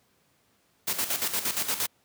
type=noise with tremolo; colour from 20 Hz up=white; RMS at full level=-27 dBFS; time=0.87-1.87 s; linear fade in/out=10 ms; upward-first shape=square; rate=8.6 Hz; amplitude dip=65%; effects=pink hiss -67 dBFS RMS until 2.04 s + high-pass 100 Hz 12 dB/octave